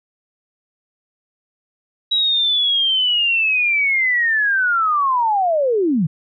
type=linear sweep; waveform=sine; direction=down; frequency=3879 to 139.6 Hz; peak=-14 dBFS; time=2.11-6.07 s; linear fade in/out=10 ms; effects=none